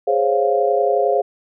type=chord; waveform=sine; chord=Db major seventh; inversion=second; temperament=equal; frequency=415.3 / 523.3 / 554.4 / 698.5 Hz; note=Ab4 / C5 / Db5 / F5; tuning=0 / 0 / 0 / 0 cents; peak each=-19 / -20 / -21 / -19 dBFS; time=0.07-1.22 s; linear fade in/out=10 ms; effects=none